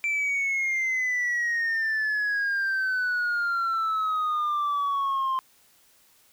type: exponential sweep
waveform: sine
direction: down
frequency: 2347 to 1046.5 Hz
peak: -21 dBFS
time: 0.04-5.39 s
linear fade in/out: 0 ms
effects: tanh soft clip ceiling -22 dBFS + white hiss -60 dBFS RMS until 6.32 s